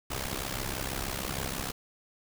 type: noise with amplitude modulation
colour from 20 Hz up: pink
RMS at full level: -31 dBFS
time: 0.1-1.72 s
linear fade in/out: 10 ms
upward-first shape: sine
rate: 66.3 Hz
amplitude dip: 80%
effects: none